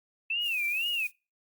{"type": "tone with vibrato", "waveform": "sine", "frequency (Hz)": 2600, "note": "E7", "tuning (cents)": -24, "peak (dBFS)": -27, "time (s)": [0.3, 1.07], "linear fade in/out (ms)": 5, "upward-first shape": "sine", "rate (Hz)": 2.1, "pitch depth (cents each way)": 180}
{"type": "noise with tremolo", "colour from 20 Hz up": "violet", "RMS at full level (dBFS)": -43, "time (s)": [0.4, 1.12], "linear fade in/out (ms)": 50, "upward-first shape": "sine", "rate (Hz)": 17, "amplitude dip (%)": 30}
{"effects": ["noise-tail reverb RT60 0.3 s tail -25 dB re dry", "Opus 48 kbps"]}